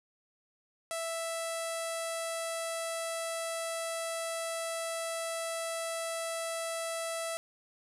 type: tone with low-pass filter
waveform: sawtooth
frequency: 660 Hz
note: E5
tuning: 2 cents sharp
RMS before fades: -36 dBFS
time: 0.91-7.37 s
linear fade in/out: 0 ms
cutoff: 10000 Hz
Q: 3.8
effects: none